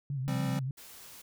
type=tone with vibrato; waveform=sine; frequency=135.3 Hz; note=C#3; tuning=42 cents flat; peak=-31 dBFS; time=0.1-0.71 s; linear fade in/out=2 ms; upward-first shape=triangle; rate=6.9 Hz; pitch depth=120 cents each way
type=chord; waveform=square; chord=F suspended second; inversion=none; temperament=equal with one note detuned; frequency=172.01 / 196 / 261.6 Hz; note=F3 / G3 / C4; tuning=-26 / 0 / 0 cents; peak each=-37 dBFS; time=0.28-0.59 s; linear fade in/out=0 ms
type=noise; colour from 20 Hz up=white; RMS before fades=-50 dBFS; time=0.77-1.22 s; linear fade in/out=10 ms
effects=none